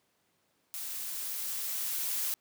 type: noise with level ramp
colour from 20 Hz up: blue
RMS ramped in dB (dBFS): -39 to -32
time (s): 0.74-2.34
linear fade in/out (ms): 0
effects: pink hiss -73 dBFS RMS until 2.4 s + high-pass 150 Hz 12 dB/octave